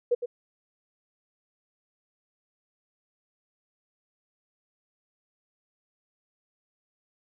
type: tone with echo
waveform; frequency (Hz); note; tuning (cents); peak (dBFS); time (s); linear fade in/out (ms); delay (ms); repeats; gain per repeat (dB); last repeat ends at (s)
sine; 483.9; B4; -35; -19; 0.11-0.15; 10; 110; 1; -9; 0.26
effects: none